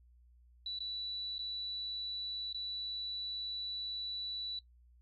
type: tone with dropouts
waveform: sine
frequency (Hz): 3951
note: B7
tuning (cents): 0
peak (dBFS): -37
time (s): 0.66-4.59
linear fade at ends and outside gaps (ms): 2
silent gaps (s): 0.788-0.804 / 1.382-1.391 / 2.528-2.545
effects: noise-tail reverb RT60 0.1 s tail -19 dB re dry + added 60 Hz sine -60 dBFS peak until 5.01 s